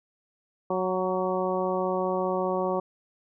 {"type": "harmonic tone with a mistuned harmonic", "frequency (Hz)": 185, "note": "F#3", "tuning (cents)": 0, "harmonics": [1, 2, 3, 4, 5, 6], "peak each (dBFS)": [-33, -29, -29, -33, -34, -34], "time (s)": [0.7, 2.8], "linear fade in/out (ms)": 5, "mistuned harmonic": 6, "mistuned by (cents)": 24, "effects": []}